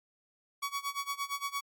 sawtooth tone with tremolo, 1126 Hz, C#6, 27 cents sharp, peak -27 dBFS, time 0.62-1.61 s, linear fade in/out 10 ms, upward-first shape sine, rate 8.7 Hz, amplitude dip 90%, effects MP3 96 kbps

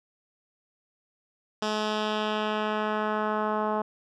10% pulse tone with low-pass filter sweep, 213.6 Hz, G#3, 49 cents sharp, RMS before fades -28 dBFS, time 1.62-3.82 s, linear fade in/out 5 ms, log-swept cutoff 5300 to 1000 Hz, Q 1.5, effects none

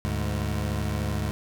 25% pulse tone pair together, 73.4 / 103.32 Hz, D2 / G#2, 0 / -8 cents, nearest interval tritone, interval 592 cents, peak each -25 dBFS, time 0.05-1.31 s, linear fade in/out 0 ms, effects none

